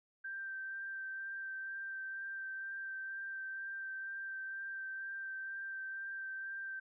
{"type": "tone with vibrato", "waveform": "sine", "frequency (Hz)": 1568, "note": "G6", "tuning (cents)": 0, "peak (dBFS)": -40, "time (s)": [0.24, 6.8], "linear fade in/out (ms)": 10, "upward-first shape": "sine", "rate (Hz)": 2.1, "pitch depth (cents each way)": 13, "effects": []}